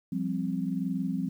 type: chord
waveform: sine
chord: F suspended second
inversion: none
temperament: equal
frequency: 174.61 / 196 / 261.6 Hz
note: F3 / G3 / C4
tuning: 0 / 0 / 0 cents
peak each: -32 dBFS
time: 0.12-1.29 s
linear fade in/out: 5 ms
effects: 10-bit